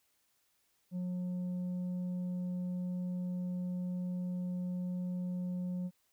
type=tone with tanh clipping; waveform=sine; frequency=180.1 Hz; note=F#3; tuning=46 cents flat; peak=-35 dBFS; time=0.91-5.91 s; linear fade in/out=50 ms; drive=4 dB; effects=white hiss -75 dBFS RMS until 6.12 s